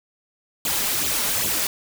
white noise with flanger, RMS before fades -23 dBFS, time 0.65-1.67 s, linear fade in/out 2 ms, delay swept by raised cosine 0.26 to 5.06 ms, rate 2.5 Hz, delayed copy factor +0.75, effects none

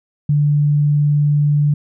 sine tone, 146.83 Hz, D3, in tune, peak -11 dBFS, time 0.29-1.74 s, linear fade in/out 5 ms, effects none

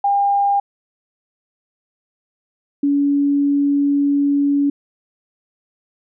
sine tone pair in turn, 803 / 283.9 Hz, G5 / C#4, +41 / +41 cents, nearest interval octave + tritone, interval 1800 cents, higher first, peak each -13 / -13 dBFS, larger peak neither, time 0.04-0.6 / 2.83-4.7 s, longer second, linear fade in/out 5 ms, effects none

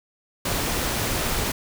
pink noise, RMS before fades -25 dBFS, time 0.45-1.52 s, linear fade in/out 5 ms, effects none

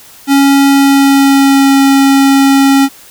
square tone with pitch glide, 277.2 to 273.7 Hz, C#4 to C#4, 0 to -22 cents, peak -5 dBFS, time 0.27-2.89 s, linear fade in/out 50 ms, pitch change -22 cents, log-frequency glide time 0.68-1.76 s, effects white hiss -37 dBFS RMS until 3.1 s

